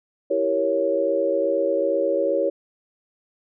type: chord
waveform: sine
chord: E diminished seventh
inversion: none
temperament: equal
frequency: 329.6 / 392 / 466.2 / 554.4 Hz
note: E4 / G4 / Bb4 / Db5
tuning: 0 / 0 / 0 / 0 cents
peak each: -27 / -26 / -26 / -21 dBFS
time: 0.3-2.5 s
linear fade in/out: 10 ms
effects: none